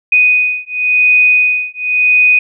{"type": "beating tone pair", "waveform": "sine", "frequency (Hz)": [2489, 2489.93], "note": ["D#7", "D#7"], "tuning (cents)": [0, 1], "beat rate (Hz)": 0.93, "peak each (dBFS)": -11, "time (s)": [0.12, 2.39], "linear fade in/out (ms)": 5, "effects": []}